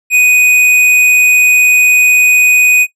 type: tone with hard clipping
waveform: sine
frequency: 2489 Hz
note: D#7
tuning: in tune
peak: -6 dBFS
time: 0.1-2.87 s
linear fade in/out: 50 ms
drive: 16 dB
effects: noise-tail reverb RT60 0.1 s tail -17 dB re dry + low-pass 12000 Hz 12 dB/octave